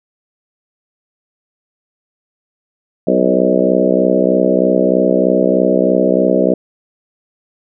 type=harmonic tone with a mistuned harmonic; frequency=63.2 Hz; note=B1; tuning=41 cents sharp; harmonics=3 / 4 / 5 / 6 / 7 / 8 / 9 / 10; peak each=-18 / -18 / -18 / -18 / -18 / -18 / -18 / -18 dBFS; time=3.07-6.54 s; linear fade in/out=5 ms; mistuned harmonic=8; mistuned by=+20 cents; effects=none